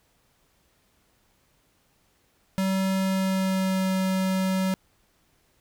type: tone with pitch glide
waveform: square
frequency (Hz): 191 to 188.92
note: G3 to F#3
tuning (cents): -45 to +36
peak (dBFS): -23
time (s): 2.58-4.74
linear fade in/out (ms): 0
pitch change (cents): -19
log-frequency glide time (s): 2.92-3.92
effects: pink hiss -66 dBFS RMS until 5.6 s